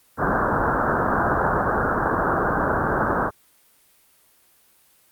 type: low-pass noise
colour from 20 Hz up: white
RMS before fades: -21 dBFS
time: 0.17-3.31 s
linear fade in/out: 50 ms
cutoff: 1600 Hz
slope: 96 dB/octave
effects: white hiss -58 dBFS RMS until 5.11 s + Opus 32 kbps